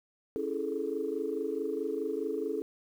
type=chord; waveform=sine; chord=A major seventh; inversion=first; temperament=equal; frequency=277.2 / 329.6 / 415.3 / 440 Hz; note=C#4 / E4 / G#4 / A4; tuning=0 / 0 / 0 / 0 cents; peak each=-38 / -37 / -35 / -34 dBFS; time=0.36-2.62 s; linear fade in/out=0 ms; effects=tanh soft clip ceiling -20 dBFS + 10-bit